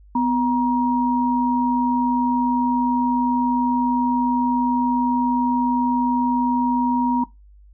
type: tone pair together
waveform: sine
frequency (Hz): 250 / 947.2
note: B3 / A#5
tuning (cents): +21 / +27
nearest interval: octave + major seventh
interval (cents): 2306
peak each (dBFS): -19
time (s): 0.15-7.24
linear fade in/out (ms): 5
effects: noise-tail reverb RT60 0.2 s tail -19 dB re dry + added 50 Hz sine -45 dBFS peak until 7.73 s